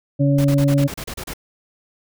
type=harmonic tone; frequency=140.7 Hz; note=C#3; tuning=26 cents sharp; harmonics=1 / 2 / 4; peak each=-15 / -18 / -23 dBFS; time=0.19-0.88 s; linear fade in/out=20 ms
type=noise bursts; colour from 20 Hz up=pink; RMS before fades=-30 dBFS; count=10; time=0.38-1.337 s; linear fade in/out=5 ms; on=66 ms; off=33 ms
effects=none